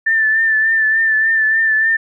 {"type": "tone with vibrato", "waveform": "sine", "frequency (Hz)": 1773, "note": "A6", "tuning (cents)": 13, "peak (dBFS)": -11, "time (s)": [0.06, 1.97], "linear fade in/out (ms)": 10, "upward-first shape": "triangle", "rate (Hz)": 3.4, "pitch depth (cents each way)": 38, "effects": []}